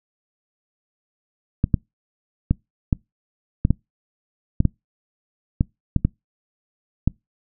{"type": "clicks", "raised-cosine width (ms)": 5, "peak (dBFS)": -4, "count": 12, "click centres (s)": [1.641, 1.742, 2.51, 2.928, 3.651, 3.706, 4.604, 4.653, 5.609, 5.963, 6.05, 7.076], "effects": ["noise-tail reverb RT60 0.2 s tail -26 dB re dry"]}